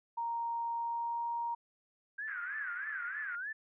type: tone with pitch glide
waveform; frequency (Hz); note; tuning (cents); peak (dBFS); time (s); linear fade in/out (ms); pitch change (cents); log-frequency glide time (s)
sine; 932 to 937.9; A#5 to A#5; -1 to +10; -33; 0.17-1.55; 10; +11; 0.73-1.29
type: tone with vibrato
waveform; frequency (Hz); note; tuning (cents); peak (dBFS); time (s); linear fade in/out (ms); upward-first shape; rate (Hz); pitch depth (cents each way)
sine; 1568; G6; 0; -37; 2.18-3.53; 10; sine; 3.2; 200
type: band-pass noise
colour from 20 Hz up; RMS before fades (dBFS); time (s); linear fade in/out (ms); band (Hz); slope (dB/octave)
white; -46; 2.27-3.36; 10; 1300 to 1900; 48
effects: none